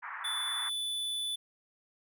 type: band-pass noise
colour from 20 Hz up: pink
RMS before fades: -41 dBFS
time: 0.02-0.7 s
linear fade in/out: 20 ms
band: 930 to 2000 Hz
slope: 48 dB/octave
type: tone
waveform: square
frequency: 3482 Hz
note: A7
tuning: 19 cents flat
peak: -33 dBFS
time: 0.24-1.36 s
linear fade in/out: 10 ms
effects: none